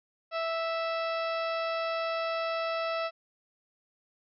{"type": "harmonic tone", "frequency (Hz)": 658, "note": "E5", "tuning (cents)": -3, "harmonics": [1, 2, 3, 4, 5, 6, 7, 8], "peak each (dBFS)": [-31, -34, -42, -40, -48, -46, -49, -47], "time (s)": [0.31, 3.11], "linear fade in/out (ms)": 50, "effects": []}